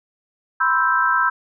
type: chord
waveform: sine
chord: C major seventh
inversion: third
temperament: equal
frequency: 987.8 / 1046.5 / 1318.5 / 1568 Hz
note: B5 / C6 / E6 / G6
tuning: 0 / 0 / 0 / 0 cents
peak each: -22 / -24 / -19 / -19 dBFS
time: 0.6-1.3 s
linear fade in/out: 10 ms
effects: none